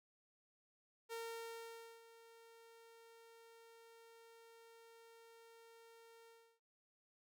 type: tone with ADSR envelope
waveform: sawtooth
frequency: 458.7 Hz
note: A#4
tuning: 28 cents flat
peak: -40 dBFS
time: 1.09-6.6 s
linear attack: 36 ms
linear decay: 880 ms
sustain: -17 dB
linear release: 320 ms
effects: none